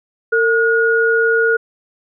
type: tone pair together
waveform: sine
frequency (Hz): 454.2 / 1442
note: A#4 / F#6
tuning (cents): -45 / -45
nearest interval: octave + minor sixth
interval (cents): 2000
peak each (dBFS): -14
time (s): 0.32-1.57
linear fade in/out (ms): 10
effects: none